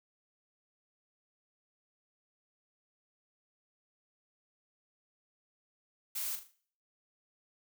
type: noise with echo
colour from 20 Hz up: blue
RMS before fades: -37 dBFS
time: 6.15-6.36 s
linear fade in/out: 10 ms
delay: 39 ms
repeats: 4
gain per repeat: -8 dB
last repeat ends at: 6.516 s
effects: noise-tail reverb RT60 0.5 s tail -18 dB re dry